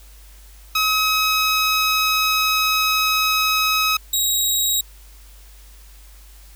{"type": "tone pair in turn", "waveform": "15% pulse", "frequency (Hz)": [1274, 3818], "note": ["D#6", "A#7"], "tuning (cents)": [41, 41], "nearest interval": "octave + perfect fifth", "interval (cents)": 1900, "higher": "second", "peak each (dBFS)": -10, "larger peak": "neither", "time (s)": [[0.75, 3.97], [4.13, 4.81]], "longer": "first", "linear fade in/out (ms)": 5, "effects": ["added 50 Hz sine -42 dBFS peak until 6.55 s", "white hiss -50 dBFS RMS until 6.55 s"]}